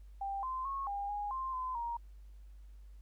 sine tone with pitch steps, 790 / 1037 / 1094 / 805 / 823 / 1051 / 1024 / 940 Hz, G5 / C6 / C#6 / G5 / G#5 / C6 / C6 / A#5, +13 / -16 / -23 / +46 / -16 / +7 / -38 / +14 cents, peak -35 dBFS, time 0.21-1.97 s, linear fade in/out 5 ms, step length 220 ms, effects added 50 Hz sine -50 dBFS peak until 3.01 s + pink hiss -75 dBFS RMS until 3.01 s

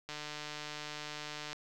click train, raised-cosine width 0.2 ms, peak -24 dBFS, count 217, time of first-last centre 0.09-1.53 s, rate 150 Hz, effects none

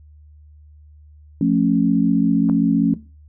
sine chord, F augmented, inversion none, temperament equal with one note detuned, 174.61 / 220 / 275.3 Hz, F3 / A3 / C#4, 0 / 0 / -12 cents, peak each -19 / -19 / -17 dBFS, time 1.41-2.94 s, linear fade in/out 2 ms
clicks, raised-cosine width 1 ms, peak -25 / -17 dBFS, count 2, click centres 2.489 / 2.497 s
effects noise-tail reverb RT60 0.3 s tail -17 dB re dry + added 75 Hz sine -43 dBFS peak until 3.28 s

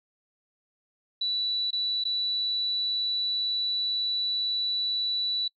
sine tone with dropouts, 3951 Hz, B7, in tune, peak -25 dBFS, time 1.21-5.48 s, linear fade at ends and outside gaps 5 ms, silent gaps 1.707-1.729 / 2.039-2.051 s, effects noise-tail reverb RT60 0.1 s tail -26 dB re dry

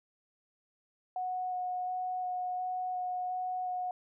sine tone with vibrato, 732 Hz, F#5, 19 cents flat, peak -32 dBFS, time 1.16-3.91 s, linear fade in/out 2 ms, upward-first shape square, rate 1.4 Hz, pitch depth 8 cents each way, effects none

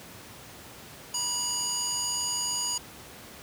square tone with band-pass filter, 970 Hz, B5, 31 cents flat, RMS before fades -30 dBFS, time 1.14-2.78 s, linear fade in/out 5 ms, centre 6500 Hz, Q 2.8, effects pink hiss -46 dBFS RMS until 3.42 s + high-pass 80 Hz 12 dB/octave

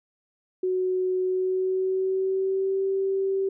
sine tone with pitch glide, 369.9 to 387.2 Hz, F#4 to G4, 0 to -21 cents, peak -22 dBFS, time 0.63-3.49 s, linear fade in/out 5 ms, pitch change +79 cents, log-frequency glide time 1.22-2.84 s, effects none

